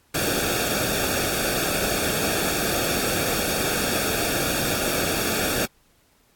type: noise with comb filter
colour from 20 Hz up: pink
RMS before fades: -24 dBFS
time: 0.14-5.66 s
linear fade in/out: 10 ms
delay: 0.99 ms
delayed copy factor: -0.75
effects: pink hiss -61 dBFS RMS until 6.35 s + AAC 64 kbps